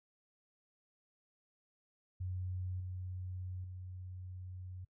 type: tone with level steps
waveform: sine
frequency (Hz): 91.7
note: F#2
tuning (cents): -15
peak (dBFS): -37 / -40 / -44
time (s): 2.2-4.85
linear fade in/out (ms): 10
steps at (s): 2.8 / 3.64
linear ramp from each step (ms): 2
effects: noise-tail reverb RT60 0.1 s tail -22 dB re dry